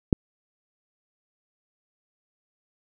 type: click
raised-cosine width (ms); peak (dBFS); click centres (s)
3; -4; 0.128
effects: none